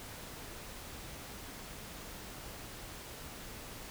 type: silence
effects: pink hiss -47 dBFS RMS until 3.9 s